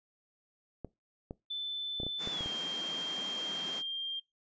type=clicks; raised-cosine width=2 ms; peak=-26 dBFS; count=8; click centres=0.847 / 1.309 / 2.001 / 2.033 / 2.066 / 2.274 / 2.408 / 2.46 s
type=tone with pitch glide; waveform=sine; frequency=3520 to 3191 Hz; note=A7 to G7; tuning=0 to +30 cents; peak=-34 dBFS; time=1.5-4.2 s; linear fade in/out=10 ms; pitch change=-170 cents; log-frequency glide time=2.31-2.46 s
type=high-pass noise; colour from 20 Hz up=pink; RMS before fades=-44 dBFS; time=2.18-3.83 s; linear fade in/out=50 ms; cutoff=160 Hz; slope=48 dB/octave
effects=noise-tail reverb RT60 0.2 s tail -21 dB re dry + resampled to 16000 Hz